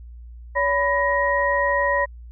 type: tone cluster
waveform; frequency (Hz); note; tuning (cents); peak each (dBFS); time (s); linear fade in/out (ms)
sine; 566 / 992 / 1885; C#5 / B5 / A#6; +36 / +7 / +19; -22; 0.55-2.06; 20
effects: added 59 Hz sine -37 dBFS peak until 2.31 s